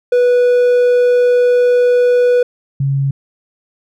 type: tone pair in turn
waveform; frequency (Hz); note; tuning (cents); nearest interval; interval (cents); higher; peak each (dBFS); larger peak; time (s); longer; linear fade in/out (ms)
triangle / sine; 491 / 137.78; B4 / C#3; -10 / -10; octave + minor seventh; 2200; first; -6 / -12; first; 0.12-2.43 / 2.8-3.11; first; 5
effects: none